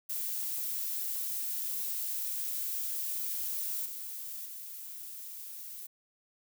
violet noise with level steps, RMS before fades -35 / -41 / -44 dBFS, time 0.09-5.87 s, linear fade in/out 10 ms, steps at 3.85 / 4.45 s, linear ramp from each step 10 ms, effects none

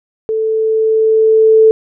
sine tone with level ramp, 440.5 Hz, A4, 2 cents sharp, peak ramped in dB -13 to -3 dBFS, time 0.29-1.71 s, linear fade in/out 0 ms, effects none

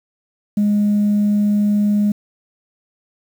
sine tone, 206.9 Hz, G#3, 6 cents flat, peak -11 dBFS, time 0.57-2.12 s, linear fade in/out 5 ms, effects tanh soft clip ceiling -10 dBFS + 7-bit

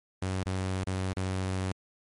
sawtooth tone with dropouts, 94 Hz, F#2, 28 cents sharp, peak -25 dBFS, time 0.22-1.72 s, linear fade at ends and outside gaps 5 ms, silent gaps 0.434-0.459 / 0.842-0.87 / 1.132-1.167 s, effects MP3 48 kbps

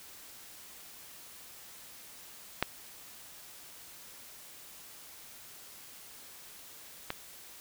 clicks, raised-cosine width 0.3 ms, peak -10 / -17 dBFS, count 2, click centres 2.626 / 7.104 s, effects white hiss -51 dBFS RMS until 7.6 s

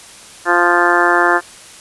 harmonic tone, 174.61 Hz, F3, in tune, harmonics 2 / 3 / 4 / 5 / 6 / 7 / 8 / 9 / 10, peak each -17 / -23 / -18 / -20 / -18 / -20 / -18 / -19 / -17 dBFS, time 0.45-1.41 s, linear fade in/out 50 ms, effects white hiss -38 dBFS RMS until 1.8 s + resampled to 24000 Hz

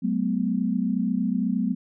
sine tone cluster, 187.8 / 216.2 / 249.9 Hz, F#3 / A3 / B3, +26 / -30 / +21 cents, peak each -26 dBFS, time 0.02-1.75 s, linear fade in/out 20 ms, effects none

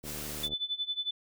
white noise, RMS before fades -40 dBFS, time 0.03-0.49 s, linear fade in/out 50 ms
click train, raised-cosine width 2 ms, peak -31 dBFS, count 38, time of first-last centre 0.04-0.533 s, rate 75 Hz
sine tone with tremolo, 3500 Hz, A7, 10 cents flat, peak -28 dBFS, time 0.43-1.11 s, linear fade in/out 5 ms, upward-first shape sine, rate 11 Hz, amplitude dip 90%
effects none

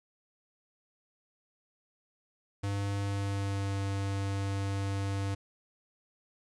square tone with pitch glide, 100 to 98.57 Hz, G2 to G2, +35 to +10 cents, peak -31 dBFS, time 2.63-5.35 s, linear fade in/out 10 ms, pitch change -25 cents, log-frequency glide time 3.01-3.75 s, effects resampled to 22050 Hz + 11-bit

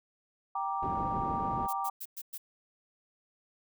sine chord, G minor, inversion none, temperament just, 784 / 940.8 / 1176 Hz, G5 / Bb5 / D6, 0 / +16 / +2 cents, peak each -34 / -36 / -35 dBFS, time 0.55-1.9 s, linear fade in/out 5 ms
white low-pass noise, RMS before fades -38 dBFS, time 0.82-1.67 s, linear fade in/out 10 ms, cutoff 310 Hz, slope 12 dB/octave
violet noise bursts, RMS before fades -40 dBFS, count 5, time 1.68-2.38 s, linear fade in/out 10 ms, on 52 ms, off 110 ms
effects none

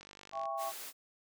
click train, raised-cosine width 0.2 ms, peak -34 dBFS, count 23, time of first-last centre 0.01-0.455 s, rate 49.4 Hz
sine chord, C# diminished, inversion first, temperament just, 665.2 / 798.3 / 1108.7 Hz, E5 / G5 / C#6, +16 / +31 / 0 cents, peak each -39 dBFS, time 0.32-0.73 s, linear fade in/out 50 ms
white high-pass noise, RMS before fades -45 dBFS, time 0.57-0.93 s, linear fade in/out 50 ms, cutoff 340 Hz, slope 12 dB/octave
effects none

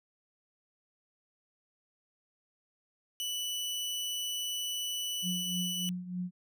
sawtooth tone, 2969 Hz, F#7, 5 cents sharp, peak -30 dBFS, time 3.2-5.89 s, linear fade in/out 0 ms
sine tone with tremolo, 180.1 Hz, F#3, 46 cents flat, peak -31 dBFS, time 5.22-6.31 s, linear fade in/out 50 ms, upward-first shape triangle, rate 3.3 Hz, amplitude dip 75%
effects none

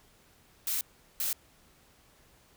blue noise bursts at uneven times, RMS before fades -31 dBFS, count 2, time 0.67-0.81 / 1.2-1.33 s, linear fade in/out 2 ms, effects pink hiss -62 dBFS RMS until 2.56 s

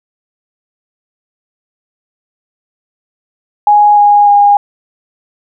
sine tone with pitch steps, 830.6 / 823 / 815.4 Hz, G#5 / G#5 / G#5, 0 / -16 / -32 cents, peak -3 dBFS, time 3.67-4.57 s, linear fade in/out 2 ms, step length 300 ms, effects none

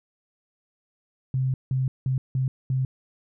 sine tone bursts at uneven times, 130.81 Hz, C3, in tune, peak -21 dBFS, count 5, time 1.34-1.54 / 1.71-1.88 / 2.06-2.18 / 2.35-2.48 / 2.7-2.85 s, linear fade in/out 2 ms, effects none

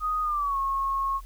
sine tone with pitch glide, 1244.5 to 1089.7 Hz, D#6 to C#6, 0 to -30 cents, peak -24 dBFS, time 0-1.21 s, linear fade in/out 50 ms, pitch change -230 cents, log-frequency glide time 0.22-0.58 s, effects added 41 Hz sine -40 dBFS peak until 1.25 s + white hiss -58 dBFS RMS until 1.25 s

